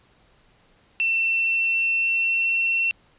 sine tone with pitch glide, 2689 to 2709 Hz, E7 to E7, +34 to +47 cents, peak -19 dBFS, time 1-2.91 s, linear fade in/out 0 ms, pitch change +13 cents, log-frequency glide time 1.16-2.59 s, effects pink hiss -59 dBFS RMS until 3.18 s + resampled to 8000 Hz

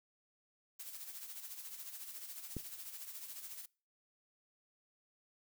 blue noise with tremolo, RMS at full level -46 dBFS, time 0.79-3.66 s, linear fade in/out 10 ms, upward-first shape sine, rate 14 Hz, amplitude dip 55%
click, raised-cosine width 3 ms, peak -27 dBFS, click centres 2.567 s
effects noise-tail reverb RT60 0.4 s tail -25 dB re dry

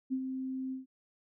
sine tone with ADSR envelope, 261.6 Hz, C4, in tune, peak -28 dBFS, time 0.1-0.86 s, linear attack 27 ms, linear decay 69 ms, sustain -6 dB, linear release 140 ms, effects none

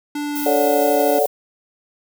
square tone with pitch glide, 293 to 290.3 Hz, D4 to D4, -4 to -20 cents, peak -23 dBFS, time 0.15-1.19 s, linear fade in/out 5 ms, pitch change -16 cents, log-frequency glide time 0.25-0.5 s
violet noise, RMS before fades -28 dBFS, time 0.35-1.27 s, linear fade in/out 10 ms
sine chord, D major seventh, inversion second, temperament equal with one note detuned, 440 / 554.4 / 587.3 / 734.5 Hz, A4 / C#5 / D5 / F#5, 0 / 0 / 0 / -13 cents, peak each -20 dBFS, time 0.46-1.26 s, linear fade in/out 2 ms
effects none

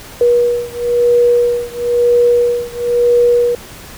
sine beating tone pair, 480.6 / 481.6 Hz, B4 / B4, -47 / -44 cents, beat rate 1 Hz, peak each -12 / -13 dBFS, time 0.21-3.55 s, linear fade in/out 2 ms, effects pink hiss -34 dBFS RMS until 3.97 s

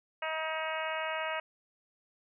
harmonic tone, 317.1 Hz, D#4, 33 cents sharp, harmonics 2 / 3 / 4 / 5 / 6 / 7 / 8 / 9, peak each -37 / -39 / -40 / -41 / -42 / -42 / -43 / -44 dBFS, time 0.22-1.4 s, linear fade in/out 5 ms, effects none

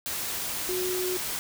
sine tone in noise, 366 Hz, F#4, 19 cents flat, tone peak -28 dBFS, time 0.69-1.17 s, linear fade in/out 0 ms, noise white, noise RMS -32 dBFS, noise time 0.06-1.39 s, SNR +1 dB, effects none

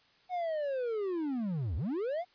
triangle linear two-way sweep, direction down then up, 740 to 67.1 to 740 Hz, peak -29 dBFS, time 0.29-2.25 s, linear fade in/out 50 ms, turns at 1.76 s, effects white hiss -65 dBFS RMS until 2.34 s + resampled to 11025 Hz

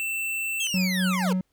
square tone, 2674 Hz, E7, 24 cents sharp, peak -27 dBFS, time 0-0.67 s, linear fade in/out 0 ms
25% pulse linear sweep, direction down, 3300 to 415.3 Hz, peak -23 dBFS, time 0.6-1.33 s, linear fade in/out 5 ms
triangle tone with tremolo, 185 Hz, F#3, in tune, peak -19 dBFS, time 0.74-1.41 s, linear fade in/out 2 ms, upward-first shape sine, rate 3.9 Hz, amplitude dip 40%
triangle tone with exponential decay, 2110 Hz, C7, 14 cents sharp, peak -28 dBFS, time 1.13-1.42 s, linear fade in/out 5 ms, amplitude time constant 63 ms
effects pink hiss -73 dBFS RMS until 1.52 s

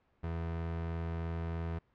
30% pulse tone, 83.1 Hz, E2, 15 cents sharp, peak -32 dBFS, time 0.23-1.79 s, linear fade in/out 10 ms, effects pink hiss -72 dBFS RMS until 1.94 s + low-pass 2000 Hz 12 dB/octave

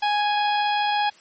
harmonic tone, 830.6 Hz, G#5, in tune, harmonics 1 / 2 / 3 / 4 / 5 / 6, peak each -20 / -29 / -31 / -30 / -37 / -37 dBFS, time 0.02-1.1 s, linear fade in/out 10 ms, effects white hiss -52 dBFS RMS until 1.2 s + MP3 32 kbps

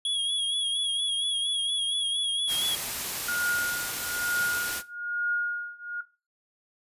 square tone with vibrato, 3322 Hz, G#7, in tune, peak -26 dBFS, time 0.05-2.75 s, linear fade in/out 2 ms, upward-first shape sine, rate 4.3 Hz, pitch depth 44 cents each way
white noise, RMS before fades -32 dBFS, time 2.47-4.83 s, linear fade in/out 50 ms
sine tone with tremolo, 1430 Hz, F6, 41 cents sharp, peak -21 dBFS, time 3.28-6.01 s, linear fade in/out 5 ms, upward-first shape triangle, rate 1.1 Hz, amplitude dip 95%
effects noise-tail reverb RT60 0.3 s tail -18 dB re dry + resampled to 32000 Hz

